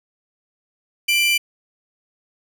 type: tone pair together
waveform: 40% pulse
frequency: 2361 / 2989 Hz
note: D7 / F#7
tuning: +9 / +17 cents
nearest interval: major third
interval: 408 cents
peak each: -16 / -20 dBFS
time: 1.08-1.38 s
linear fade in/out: 10 ms
effects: none